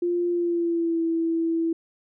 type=tone with pitch glide; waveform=sine; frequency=349.2 to 329.8 Hz; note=F4 to E4; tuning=0 to +1 cents; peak=-21 dBFS; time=0.02-1.73 s; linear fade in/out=5 ms; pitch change=-99 cents; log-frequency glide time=0.3-1.02 s; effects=none